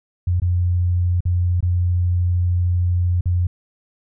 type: tone with dropouts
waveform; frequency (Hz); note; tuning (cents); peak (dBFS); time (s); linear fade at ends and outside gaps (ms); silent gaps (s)
sine; 88.7; F2; +27; -15; 0.27-3.47; 5; 0.4-0.419 / 1.206-1.253 / 1.606-1.626 / 3.21-3.256
effects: none